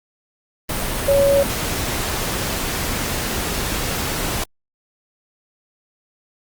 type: tone in noise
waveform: sine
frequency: 559 Hz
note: C#5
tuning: 14 cents sharp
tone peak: -12 dBFS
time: 1.08-1.43 s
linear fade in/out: 5 ms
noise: pink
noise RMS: -23 dBFS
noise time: 0.69-4.44 s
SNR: +8 dB
effects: Opus 32 kbps